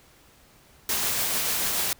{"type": "noise with tremolo", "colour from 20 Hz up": "white", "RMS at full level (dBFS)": -25, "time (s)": [0.89, 1.93], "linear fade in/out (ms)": 2, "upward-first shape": "triangle", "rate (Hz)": 6.9, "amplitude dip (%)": 25, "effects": ["pink hiss -56 dBFS RMS until 1.99 s"]}